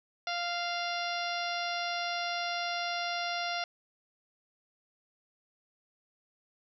harmonic tone, 696 Hz, F5, 6 cents flat, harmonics 1 / 2 / 3 / 4 / 5 / 6 / 7 / 8, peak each -35 / -38 / -40 / -41 / -42 / -43 / -43 / -44 dBFS, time 0.27-3.64 s, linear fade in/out 2 ms, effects none

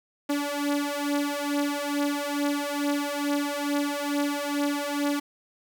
sawtooth beating tone pair, 286.7 / 289 Hz, D4 / D4, -42 / -28 cents, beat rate 2.3 Hz, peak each -25 / -24 dBFS, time 0.29-5.2 s, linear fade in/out 10 ms, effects 9-bit

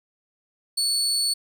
30% pulse tone, 4435 Hz, C#8, in tune, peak -18 dBFS, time 0.77-1.34 s, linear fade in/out 10 ms, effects none

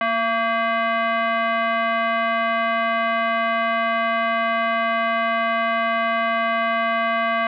sine tone with frequency modulation, 233.1 Hz, A#3, in tune, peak -18 dBFS, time 0.01-7.47 s, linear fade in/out 2 ms, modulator 911 Hz, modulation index 2, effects none

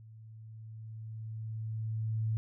sine tone with level ramp, 110.4 Hz, A2, 6 cents sharp, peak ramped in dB -50 to -28 dBFS, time 0-2.37 s, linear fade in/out 0 ms, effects none

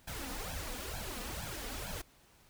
pink noise with flanger, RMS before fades -41 dBFS, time 0.07-2.02 s, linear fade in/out 10 ms, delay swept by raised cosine 1.2 to 4.1 ms, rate 2.2 Hz, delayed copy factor +1, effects pink hiss -64 dBFS RMS until 2.49 s

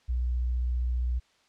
sine tone with vibrato, 61.2 Hz, B1, 15 cents flat, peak -25 dBFS, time 0.08-1.2 s, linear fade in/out 20 ms, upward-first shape triangle, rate 15 Hz, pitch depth 20 cents each way, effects white hiss -65 dBFS RMS until 1.48 s + low-pass 5000 Hz 12 dB/octave

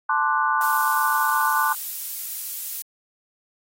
sine chord, D dominant seventh, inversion second, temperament equal, 880 / 1046.5 / 1174.7 / 1480 Hz, A5 / C6 / D6 / F#6, 0 / 0 / 0 / 0 cents, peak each -24 dBFS, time 0.09-1.73 s, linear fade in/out 5 ms
violet noise, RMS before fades -29 dBFS, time 0.61-2.82 s, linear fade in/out 2 ms
effects AAC 48 kbps

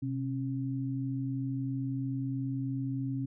sine tone pair together, 128.29 / 271.3 Hz, C3 / C#4, -34 / -37 cents, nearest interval octave + minor second, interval 1297 cents, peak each -33 / -34 dBFS, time 0.02-3.26 s, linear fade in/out 10 ms, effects none

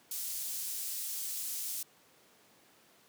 pink high-pass noise, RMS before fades -38 dBFS, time 0.11-1.83 s, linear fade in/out 5 ms, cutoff 7400 Hz, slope 12 dB/octave, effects pink hiss -63 dBFS RMS until 3.08 s + high-pass 200 Hz 12 dB/octave

